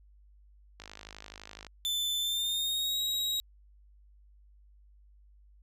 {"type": "click train", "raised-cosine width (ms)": 0.2, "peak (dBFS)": -27, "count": 46, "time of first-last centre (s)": [0.8, 1.667], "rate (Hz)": 51.9}
{"type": "tone with pitch glide", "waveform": "40% pulse", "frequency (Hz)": [3524, 3821], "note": ["A7", "A#7"], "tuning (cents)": [2, 42], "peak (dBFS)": -28, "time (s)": [1.85, 3.4], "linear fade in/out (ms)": 0, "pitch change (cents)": 140, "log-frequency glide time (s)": [2.19, 3]}
{"effects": ["added 50 Hz sine -56 dBFS peak until 5.62 s"]}